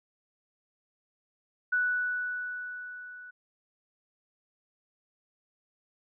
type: tone with level ramp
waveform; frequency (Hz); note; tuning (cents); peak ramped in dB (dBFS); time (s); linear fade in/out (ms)
sine; 1480; F#6; 0; -23 to -44; 1.72-3.31; 10
effects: none